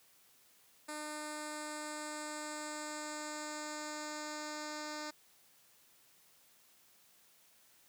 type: tone with low-pass filter sweep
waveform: 10% pulse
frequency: 302.2 Hz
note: D4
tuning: 50 cents sharp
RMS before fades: -43 dBFS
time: 0.88-5.11 s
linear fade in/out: 10 ms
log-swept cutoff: 9500 to 6200 Hz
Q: 3.4
effects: white hiss -66 dBFS RMS until 7.88 s + high-pass 80 Hz 12 dB/octave

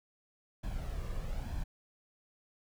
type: noise with flanger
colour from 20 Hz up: brown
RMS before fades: -37 dBFS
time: 0.63-1.64 s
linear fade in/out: 10 ms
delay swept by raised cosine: 1.2 to 1.81 ms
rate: 1.1 Hz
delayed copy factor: +0.55
effects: none

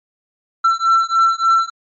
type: beating tone pair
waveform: triangle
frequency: 1342 / 1345.4 Hz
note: E6 / E6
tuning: +31 / +35 cents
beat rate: 3.4 Hz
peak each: -13 dBFS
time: 0.64-1.7 s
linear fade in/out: 10 ms
effects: MP3 32 kbps

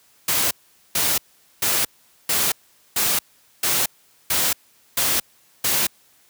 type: noise bursts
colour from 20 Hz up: white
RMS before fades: -20 dBFS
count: 9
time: 0.28-5.87 s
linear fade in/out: 5 ms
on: 230 ms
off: 440 ms
effects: white hiss -57 dBFS RMS until 6.29 s + high-pass 60 Hz 12 dB/octave

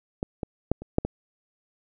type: clicks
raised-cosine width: 2 ms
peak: -14 / -16 / -8 / -25 / -6 / -14 dBFS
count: 6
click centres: 0.229 / 0.432 / 0.716 / 0.82 / 0.984 / 1.05 s
effects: none

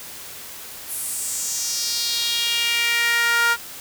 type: tone with high-pass filter sweep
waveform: sawtooth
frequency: 469.2 Hz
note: A#4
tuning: 11 cents sharp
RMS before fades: -22 dBFS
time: 0.87-3.57 s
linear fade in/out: 50 ms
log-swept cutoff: 11000 to 1300 Hz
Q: 2.9
effects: white hiss -37 dBFS RMS until 3.8 s

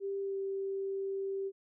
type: tone with pitch glide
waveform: sine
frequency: 394.5 to 390 Hz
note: G4 to G4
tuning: +11 to -9 cents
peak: -33 dBFS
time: 0-1.52 s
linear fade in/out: 50 ms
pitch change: -20 cents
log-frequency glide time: 0.21-0.37 s
effects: none

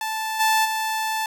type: tone with level steps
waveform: sawtooth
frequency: 878 Hz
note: A5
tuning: 4 cents flat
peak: -21 / -13 / -19 dBFS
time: 0.01-1.26 s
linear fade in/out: 2 ms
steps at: 0.39 / 0.64 s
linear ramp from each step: 20 ms
effects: none

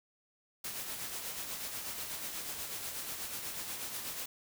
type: noise with tremolo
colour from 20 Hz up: white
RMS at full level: -39 dBFS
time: 0.64-4.26 s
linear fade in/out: 5 ms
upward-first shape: sine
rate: 8.2 Hz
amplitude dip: 40%
effects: none

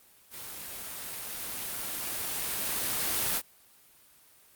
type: noise with level ramp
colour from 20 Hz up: white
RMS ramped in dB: -42 to -28 dBFS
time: 0.3-3.42 s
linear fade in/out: 50 ms
effects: white hiss -59 dBFS RMS until 4.55 s + Opus 32 kbps

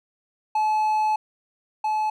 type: tone pair in turn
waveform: triangle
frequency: 860 / 860 Hz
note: A5 / A5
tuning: -40 / -40 cents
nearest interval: unison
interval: 0 cents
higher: neither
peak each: -17 / -19 dBFS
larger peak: first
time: 0.55-1.16 / 1.84-2.1 s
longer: first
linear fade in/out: 5 ms
effects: none

